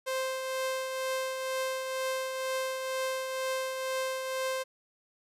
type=tone with tremolo; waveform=sawtooth; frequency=523.3 Hz; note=C5; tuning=in tune; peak=-25 dBFS; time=0.06-4.64 s; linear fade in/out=20 ms; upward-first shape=triangle; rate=2.1 Hz; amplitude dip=45%; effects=resampled to 32000 Hz + 11-bit